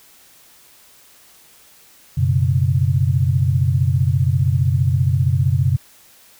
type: chord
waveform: sine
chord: F# suspended fourth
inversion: none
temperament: equal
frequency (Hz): 92.5 / 123.47 / 138.59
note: F#2 / B2 / C#3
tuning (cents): 0 / 0 / 0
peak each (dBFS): -18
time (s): 2.17-5.77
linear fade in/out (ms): 10
effects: white hiss -49 dBFS RMS until 6.39 s